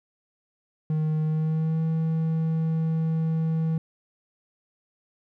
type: tone with pitch glide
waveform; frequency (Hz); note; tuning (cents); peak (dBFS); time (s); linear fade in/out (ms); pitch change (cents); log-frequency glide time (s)
triangle; 155.56 to 161.05; D#3 to E3; 0 to -40; -20; 0.9-3.78; 2; +60; 1.24-1.82
effects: none